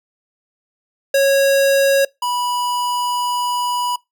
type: tone pair in turn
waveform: square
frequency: 550 / 980 Hz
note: C#5 / B5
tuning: -14 / -14 cents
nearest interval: minor seventh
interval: 1000 cents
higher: second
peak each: -12 / -19 dBFS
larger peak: first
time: 1.14-2.05 / 2.22-3.96 s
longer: second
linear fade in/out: 5 ms
effects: noise-tail reverb RT60 0.2 s tail -24 dB re dry